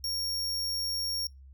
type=tone; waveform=40% pulse; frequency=5550 Hz; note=F8; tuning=12 cents flat; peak=-29 dBFS; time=0.04-1.27 s; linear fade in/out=2 ms; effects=noise-tail reverb RT60 0.2 s tail -26 dB re dry + added 67 Hz sine -48 dBFS peak until 1.53 s